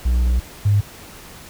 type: tone pair in turn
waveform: triangle / sine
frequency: 60.8 / 102.25 Hz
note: B1 / G#2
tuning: -26 / -26 cents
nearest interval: major sixth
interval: 900 cents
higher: second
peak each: -12 dBFS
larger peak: neither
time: 0.05-0.4 / 0.65-0.81 s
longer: first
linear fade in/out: 10 ms
effects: pink hiss -40 dBFS RMS until 1.49 s